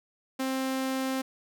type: tone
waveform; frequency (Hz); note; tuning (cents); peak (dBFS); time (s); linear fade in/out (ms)
sawtooth; 263.7; C4; +14; -24; 0.39-1.22; 10
effects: none